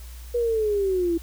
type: linear sweep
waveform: sine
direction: down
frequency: 485 to 329.1 Hz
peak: -20 dBFS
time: 0.34-1.18 s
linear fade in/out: 10 ms
effects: added 60 Hz sine -37 dBFS peak until 1.22 s + white hiss -49 dBFS RMS until 1.22 s